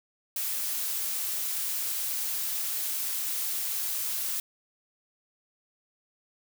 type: noise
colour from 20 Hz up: blue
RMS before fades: -31 dBFS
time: 0.36-4.4 s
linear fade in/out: 2 ms
effects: none